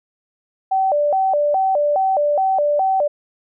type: tone with vibrato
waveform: sine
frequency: 671 Hz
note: E5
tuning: 31 cents sharp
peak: -14 dBFS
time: 0.71-3.08 s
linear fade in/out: 10 ms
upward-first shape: square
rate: 2.4 Hz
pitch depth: 230 cents each way
effects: none